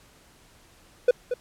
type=tone with echo; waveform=triangle; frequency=493.9 Hz; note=B4; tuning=in tune; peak=-11 dBFS; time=1.08-1.11 s; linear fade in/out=5 ms; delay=230 ms; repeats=1; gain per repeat=-10 dB; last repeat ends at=1.34 s; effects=pink hiss -56 dBFS RMS until 1.4 s + low-pass 12000 Hz 12 dB/octave